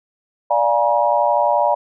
sine chord, Bb dominant seventh, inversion first, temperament equal with one note detuned, 587.3 / 698.5 / 830.6 / 954.7 Hz, D5 / F5 / Ab5 / Bb5, 0 / 0 / 0 / +41 cents, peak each -18 / -20 / -20 / -18 dBFS, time 0.5-1.75 s, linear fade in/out 10 ms, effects none

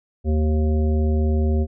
harmonic tone, 77 Hz, D#2, 17 cents flat, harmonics 1 / 3 / 5 / 7 / 9, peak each -17 / -25 / -28 / -34 / -38 dBFS, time 0.24-1.67 s, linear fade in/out 50 ms, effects none

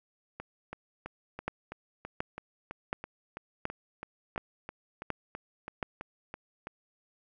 two click trains, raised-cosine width 0.5 ms, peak -24 / -16 dBFS, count 20 / 7, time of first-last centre 0.4-6.671 / 1.48-5.828 s, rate 3.03 / 1.38 Hz, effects none

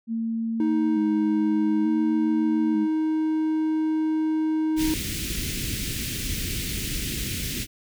sine tone with vibrato, 220 Hz, A3, in tune, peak -24 dBFS, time 0.07-2.88 s, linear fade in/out 50 ms, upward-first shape square, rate 0.56 Hz, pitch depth 53 cents each way
triangle tone, 313.8 Hz, D#4, 15 cents sharp, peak -19 dBFS, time 0.6-4.94 s, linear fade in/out 2 ms
pink band-stop noise, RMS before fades -29 dBFS, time 4.76-7.67 s, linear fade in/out 50 ms, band 340 to 2100 Hz, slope 24 dB/octave
effects none

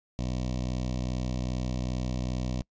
15% pulse tone with notch filter, 62.5 Hz, B1, 21 cents sharp, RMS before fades -31 dBFS, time 0.19-2.62 s, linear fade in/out 0 ms, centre 1500 Hz, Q 0.64, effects noise-tail reverb RT60 0.1 s tail -25 dB re dry + resampled to 16000 Hz

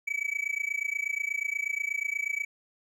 triangle tone with amplitude modulation, 2285 Hz, D7, 48 cents flat, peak -23 dBFS, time 0.07-2.45 s, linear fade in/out 10 ms, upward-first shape sine, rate 28.3 Hz, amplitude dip 95%, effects none

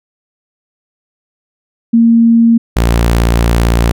sine / sawtooth tone pair in turn, 230.7 / 57.78 Hz, A#3 / A#1, -18 / -15 cents, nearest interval 2 octaves, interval 2397 cents, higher first, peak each -4 dBFS, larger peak neither, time 1.93-2.58 / 2.76-3.92 s, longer second, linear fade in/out 10 ms, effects none

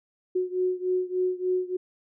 sine beating tone pair, 365.5 / 368.9 Hz, F#4 / F#4, -21 / -5 cents, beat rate 3.4 Hz, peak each -26 / -28 dBFS, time 0.35-1.77 s, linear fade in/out 10 ms, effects none

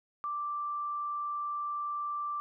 sine tone, 1174.7 Hz, D6, in tune, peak -32 dBFS, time 0.24-2.4 s, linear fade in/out 0 ms, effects none

